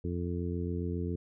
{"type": "harmonic tone", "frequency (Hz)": 87.31, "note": "F2", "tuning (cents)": 0, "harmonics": [1, 2, 3, 4, 5], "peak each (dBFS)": [-34, -37, -39, -40, -41], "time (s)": [0.04, 1.16], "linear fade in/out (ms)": 5, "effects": []}